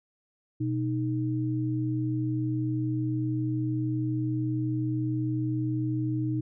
sine tone pair together, 123.51 / 310.8 Hz, B2 / D#4, +1 / -2 cents, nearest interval octave + major third, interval 1597 cents, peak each -28 / -29 dBFS, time 0.6-6.41 s, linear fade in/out 10 ms, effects none

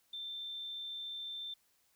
sine tone, 3563 Hz, A7, 21 cents sharp, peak -40 dBFS, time 0.13-1.54 s, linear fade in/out 5 ms, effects white hiss -73 dBFS RMS until 1.95 s

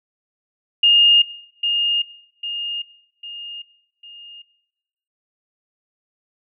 sine tone with echo, 2834 Hz, F7, 25 cents sharp, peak -10 dBFS, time 0.83-1.22 s, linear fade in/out 5 ms, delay 800 ms, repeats 4, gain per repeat -7 dB, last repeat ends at 4.42 s, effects noise-tail reverb RT60 1.0 s tail -20 dB re dry

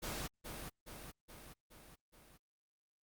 pink noise with echo, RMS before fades -42 dBFS, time 0.02-0.28 s, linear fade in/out 20 ms, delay 420 ms, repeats 5, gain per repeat -4 dB, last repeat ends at 2.38 s, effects Opus 48 kbps

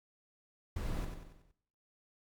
brown noise with echo, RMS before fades -36 dBFS, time 0.76-1.05 s, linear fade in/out 5 ms, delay 93 ms, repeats 5, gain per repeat -6 dB, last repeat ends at 1.515 s, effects noise-tail reverb RT60 0.7 s tail -18 dB re dry + MP3 96 kbps

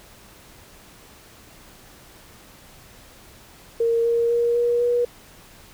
sine tone with pitch steps, 462.6 / 467.4 / 472.3 / 477.3 / 482.2 Hz, A#4 / A#4 / A#4 / A#4 / B4, -13 / +5 / +23 / +41 / -41 cents, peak -17 dBFS, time 3.8-5.05 s, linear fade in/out 5 ms, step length 250 ms, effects pink hiss -48 dBFS RMS until 5.73 s

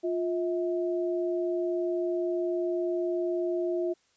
sine tone pair together, 351.8 / 644 Hz, F4 / E5, +13 / -41 cents, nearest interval minor seventh, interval 1046 cents, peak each -27 / -33 dBFS, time 0.03-3.94 s, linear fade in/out 20 ms, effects white hiss -68 dBFS RMS until 4.16 s + resampled to 16000 Hz

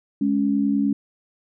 sine tone pair together, 209.6 / 279.6 Hz, G#3 / C#4, +16 / +15 cents, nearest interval perfect fourth, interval 499 cents, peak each -21 / -20 dBFS, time 0.21-0.93 s, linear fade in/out 5 ms, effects none

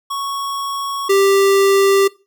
square tone pair in turn, 1108.7 / 393.3 Hz, C#6 / G4, 0 / +6 cents, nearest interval octave + tritone, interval 1794 cents, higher first, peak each -21 / -11 dBFS, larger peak second, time 0.1-1.09 / 1.09-2.08 s, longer neither, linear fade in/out 10 ms, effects noise-tail reverb RT60 0.3 s tail -21 dB re dry

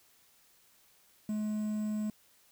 triangle tone with quantisation, 212.8 Hz, G#3, 42 cents sharp, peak -29 dBFS, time 1.29-2.1 s, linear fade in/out 2 ms, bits 9, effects white hiss -65 dBFS RMS until 2.51 s

